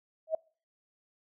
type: tone with exponential growth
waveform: sine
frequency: 639 Hz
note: D#5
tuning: 46 cents sharp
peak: -22 dBFS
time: 0.27-0.35 s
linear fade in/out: 5 ms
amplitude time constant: 17 ms
effects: noise-tail reverb RT60 0.4 s tail -25 dB re dry